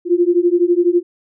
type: beating tone pair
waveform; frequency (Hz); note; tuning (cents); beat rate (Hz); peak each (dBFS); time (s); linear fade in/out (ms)
sine; 344 / 356; F4 / F4; -26 / +33; 12; -14; 0.05-1.03; 50
effects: none